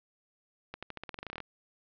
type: accelerating click train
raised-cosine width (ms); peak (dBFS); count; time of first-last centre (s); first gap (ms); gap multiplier
0.3; -23; 15; 0.74-1.403; 86; 0.9
effects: low-pass 4000 Hz 12 dB/octave